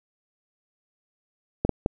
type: clicks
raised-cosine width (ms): 2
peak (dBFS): -8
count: 3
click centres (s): 1.65 / 1.693 / 1.861
effects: none